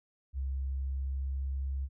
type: tone with pitch glide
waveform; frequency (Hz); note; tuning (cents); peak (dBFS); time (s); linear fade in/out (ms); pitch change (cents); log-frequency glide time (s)
sine; 67 to 67.62; C2 to C#2; +42 to -42; -31; 0.33-1.89; 50; +16; 0.63-1.66
effects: none